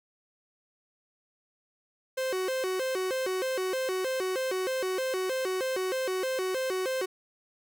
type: tone with vibrato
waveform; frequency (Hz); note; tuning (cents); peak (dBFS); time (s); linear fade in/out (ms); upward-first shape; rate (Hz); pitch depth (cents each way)
45% pulse; 441.2; A4; +5; -28; 2.17-7.06; 10; square; 3.2; 290
effects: none